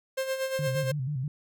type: tone with tremolo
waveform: 45% pulse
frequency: 529 Hz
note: C5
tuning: 19 cents sharp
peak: -26 dBFS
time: 0.17-0.92 s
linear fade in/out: 10 ms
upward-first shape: sine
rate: 8.5 Hz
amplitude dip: 60%
type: tone with vibrato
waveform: sine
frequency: 138.59 Hz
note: C#3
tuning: in tune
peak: -28 dBFS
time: 0.59-1.28 s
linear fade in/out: 2 ms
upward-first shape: square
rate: 6.2 Hz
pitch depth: 120 cents each way
effects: none